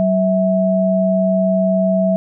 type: tone pair together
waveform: sine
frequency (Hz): 189.2 / 652.8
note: F#3 / E5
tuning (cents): +39 / -17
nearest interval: octave + major sixth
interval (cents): 2144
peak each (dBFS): -15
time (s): 0-2.16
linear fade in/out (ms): 0
effects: none